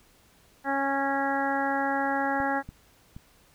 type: harmonic tone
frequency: 275.4 Hz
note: C#4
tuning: 11 cents flat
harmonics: 1 / 2 / 3 / 4 / 5 / 6 / 7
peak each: -31 / -33 / -28 / -38 / -35 / -32 / -37 dBFS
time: 0.64-2.63 s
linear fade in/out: 50 ms
type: clicks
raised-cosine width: 5 ms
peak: -28 / -27 / -29 dBFS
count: 3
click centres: 2.402 / 2.69 / 3.165 s
effects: pink hiss -60 dBFS RMS until 3.54 s